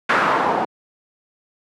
white noise with low-pass filter sweep, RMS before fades -18 dBFS, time 0.09-0.65 s, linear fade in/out 5 ms, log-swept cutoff 1600 to 750 Hz, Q 2.1, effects high-pass 200 Hz 12 dB/octave

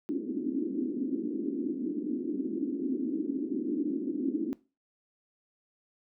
pink band-pass noise, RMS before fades -32 dBFS, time 0.09-4.53 s, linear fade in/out 0 ms, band 250 to 330 Hz, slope 48 dB/octave, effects noise-tail reverb RT60 0.3 s tail -19 dB re dry

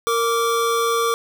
square tone pair together, 462.8 / 1165 Hz, A#4 / D6, -13 / -14 cents, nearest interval octave + major third, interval 1599 cents, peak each -21 dBFS, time 0.07-1.14 s, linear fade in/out 0 ms, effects none

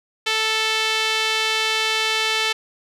sawtooth tone with band-pass filter, 440 Hz, A4, in tune, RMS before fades -21 dBFS, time 0.26-2.53 s, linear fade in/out 10 ms, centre 3200 Hz, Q 1.5, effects none

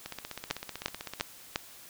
two click trains, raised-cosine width 0.2 ms, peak -20 / -11 dBFS, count 19 / 4, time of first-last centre 0.06-1.199 / 0.51-1.559 s, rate 15.8 / 2.86 Hz, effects white hiss -51 dBFS RMS until 1.89 s

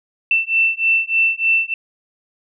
sine beating tone pair, 2674 / 2677.3 Hz, E7 / E7, +24 / +26 cents, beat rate 3.3 Hz, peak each -17 dBFS, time 0.31-1.74 s, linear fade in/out 2 ms, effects none

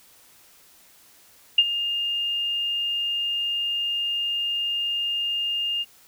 sine tone with ADSR envelope, 2820 Hz, F7, 16 cents sharp, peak -10 dBFS, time 1.58-5.85 s, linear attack 5 ms, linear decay 46 ms, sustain -13 dB, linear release 37 ms, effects white hiss -54 dBFS RMS until 6.07 s

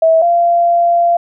sine tone pair in turn, 650 / 688.7 Hz, E5 / F5, -24 / -24 cents, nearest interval minor second, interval 100 cents, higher second, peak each -6 / -8 dBFS, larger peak first, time 0.02-0.22 / 0.22-1.17 s, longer second, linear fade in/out 5 ms, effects none

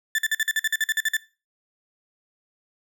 35% pulse tone bursts, 1760 Hz, A6, in tune, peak -18 dBFS, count 13, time 0.15-1.168 s, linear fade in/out 2 ms, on 34 ms, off 48 ms, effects noise-tail reverb RT60 0.3 s tail -18 dB re dry

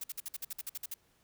blue noise bursts, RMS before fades -39 dBFS, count 12, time 0.01-0.941 s, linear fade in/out 5 ms, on 29 ms, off 53 ms, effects pink hiss -70 dBFS RMS until 1.23 s

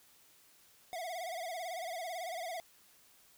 square tone with vibrato, 695 Hz, F5, 9 cents flat, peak -39 dBFS, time 0.93-2.6 s, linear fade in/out 0 ms, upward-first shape sine, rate 18 Hz, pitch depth 120 cents each way, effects white hiss -64 dBFS RMS until 3.37 s

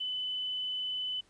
sine tone, 3009 Hz, F#7, 28 cents sharp, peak -32 dBFS, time 0-1.21 s, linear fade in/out 10 ms, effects pink hiss -66 dBFS RMS until 1.29 s + resampled to 22050 Hz

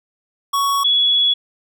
square / sine tone pair in turn, 1116 / 3379 Hz, C#6 / G#7, +11 / +29 cents, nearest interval octave + perfect fifth, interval 1918 cents, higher second, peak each -16 / -12 dBFS, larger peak second, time 0.53-0.84 / 0.84-1.34 s, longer second, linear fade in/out 10 ms, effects none

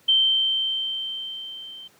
sine tone with level ramp, 3119 Hz, G7, 9 cents flat, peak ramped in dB -14 to -38 dBFS, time 0.08-1.88 s, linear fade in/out 10 ms, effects pink hiss -57 dBFS RMS until 1.99 s + high-pass 150 Hz 12 dB/octave

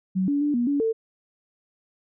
sine tone with pitch steps, 187.7 / 285.7 / 293.1 / 240.2 / 285 / 448.1 Hz, F#3 / D4 / D4 / B3 / C#4 / A4, +25 / -48 / -3 / -48 / +48 / +32 cents, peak -20 dBFS, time 0.15-0.93 s, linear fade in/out 20 ms, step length 130 ms, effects none

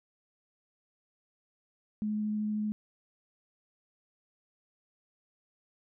sine tone with vibrato, 212.1 Hz, G#3, 37 cents sharp, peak -29 dBFS, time 2.02-2.72 s, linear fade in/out 0 ms, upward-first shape triangle, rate 13 Hz, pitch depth 9 cents each way, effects none

